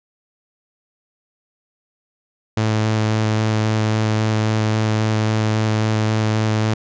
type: tone with vibrato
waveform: sawtooth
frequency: 108.9 Hz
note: A2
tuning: 17 cents flat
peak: -12 dBFS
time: 2.57-6.74 s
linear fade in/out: 5 ms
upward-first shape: square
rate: 3.7 Hz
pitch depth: 8 cents each way
effects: resampled to 16000 Hz